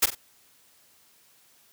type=noise with echo; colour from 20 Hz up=white; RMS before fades=-19 dBFS; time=0.02-0.06 s; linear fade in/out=10 ms; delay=46 ms; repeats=2; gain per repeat=-10 dB; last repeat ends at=0.152 s; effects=white hiss -60 dBFS RMS until 1.72 s + high-pass 60 Hz 12 dB/octave